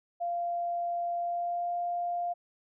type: tone with pitch glide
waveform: sine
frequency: 693 to 699.4 Hz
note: F5 to F5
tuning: -14 to +2 cents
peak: -29 dBFS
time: 0.2-2.34 s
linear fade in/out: 20 ms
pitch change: +16 cents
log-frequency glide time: 1.17-1.72 s
effects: none